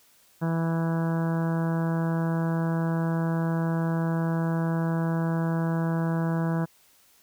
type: harmonic tone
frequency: 164.81 Hz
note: E3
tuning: in tune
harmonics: 1 / 2 / 3 / 4 / 5 / 6 / 7 / 8 / 9 / 10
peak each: -24 / -33 / -37 / -37 / -41 / -39 / -45 / -45 / -43 / -45 dBFS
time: 0.41-6.66 s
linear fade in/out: 20 ms
effects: white hiss -60 dBFS RMS until 7.22 s